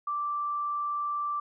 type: tone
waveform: sine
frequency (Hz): 1172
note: D6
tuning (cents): -4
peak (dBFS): -28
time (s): 0.07-1.4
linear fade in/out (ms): 5
effects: none